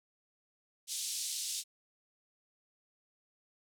white band-pass noise, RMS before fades -38 dBFS, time 0.87-1.64 s, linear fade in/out 50 ms, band 3400 to 9600 Hz, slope 24 dB/octave, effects none

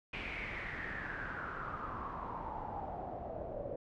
pink noise with low-pass filter sweep, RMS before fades -42 dBFS, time 0.13-3.76 s, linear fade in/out 5 ms, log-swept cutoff 2500 to 550 Hz, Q 6.8, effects none

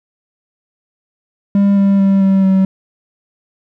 triangle tone with pitch steps, 199.9 / 197.6 / 195.33 / 193.09 / 190.87 Hz, G3 / G3 / G3 / G3 / G3, +34 / +14 / -6 / -26 / -46 cents, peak -6 dBFS, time 1.55-2.65 s, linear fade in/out 2 ms, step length 220 ms, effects none

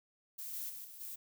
violet noise with level steps, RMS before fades -44 / -41 / -47 / -52 / -45 dBFS, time 0.38-1.16 s, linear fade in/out 10 ms, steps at 0.53 / 0.69 / 0.84 / 1 s, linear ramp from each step 10 ms, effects none

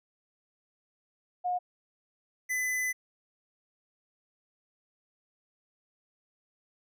sine / square tone pair in turn, 720 / 2010 Hz, F#5 / B6, -47 / +30 cents, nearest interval octave + tritone, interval 1777 cents, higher second, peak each -27 / -29 dBFS, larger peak first, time 1.44-1.59 / 2.49-2.93 s, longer second, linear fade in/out 20 ms, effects none

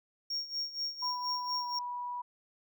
triangle tone with tremolo, 5550 Hz, F8, 12 cents flat, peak -30 dBFS, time 0.3-1.79 s, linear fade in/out 5 ms, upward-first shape sine, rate 4.2 Hz, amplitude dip 80%
sine tone with pitch glide, 987.8 to 976.5 Hz, B5 to B5, 0 to -20 cents, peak -35 dBFS, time 1.02-2.22 s, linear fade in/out 10 ms, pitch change -20 cents, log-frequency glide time 1.58-1.64 s
effects none

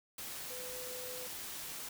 sine tone in noise, 503 Hz, B4, 32 cents sharp, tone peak -46 dBFS, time 0.5-1.27 s, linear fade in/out 5 ms, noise white, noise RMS -44 dBFS, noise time 0.18-1.89 s, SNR -5 dB, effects none

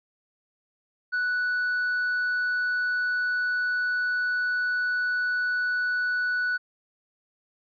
triangle tone with tanh clipping, 1480 Hz, F#6, in tune, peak -24 dBFS, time 1.12-6.58 s, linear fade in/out 20 ms, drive 7 dB, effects resampled to 11025 Hz

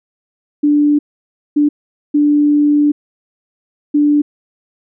sine tone bursts at uneven times, 293.8 Hz, D4, 1 cent sharp, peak -8 dBFS, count 4, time 0.63-0.99 / 1.56-1.69 / 2.14-2.92 / 3.94-4.22 s, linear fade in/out 10 ms, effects none

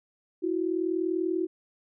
sine tone pair together, 328.6 / 368.8 Hz, E4 / F#4, -5 / -6 cents, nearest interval major second, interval 199 cents, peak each -28 dBFS, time 0.42-1.47 s, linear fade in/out 20 ms, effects none

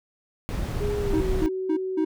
brown noise, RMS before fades -27 dBFS, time 0.49-1.46 s, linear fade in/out 0 ms
sine tone with pitch glide, 412.5 to 376.1 Hz, G#4 to F#4, -12 to +28 cents, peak -26 dBFS, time 0.8-2.05 s, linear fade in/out 10 ms, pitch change -160 cents, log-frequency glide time 1-1.25 s
triangle tone bursts, 315.9 Hz, D#4, 26 cents sharp, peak -19 dBFS, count 4, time 1.13-2.05 s, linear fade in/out 10 ms, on 80 ms, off 200 ms
effects none

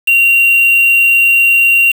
sine tone with quantisation, 2758 Hz, F7, 22 cents flat, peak -6 dBFS, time 0.07-1.92 s, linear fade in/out 10 ms, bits 3, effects none

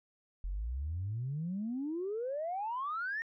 sine exponential sweep, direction up, 42.61 to 1864.7 Hz, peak -33 dBFS, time 0.44-3.22 s, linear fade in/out 0 ms, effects tanh soft clip ceiling -29 dBFS

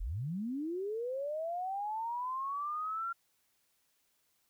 sine linear sweep, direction up, 31.98 to 1383 Hz, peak -34 dBFS, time 0-3.13 s, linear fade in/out 10 ms, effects white hiss -75 dBFS RMS until 4.49 s

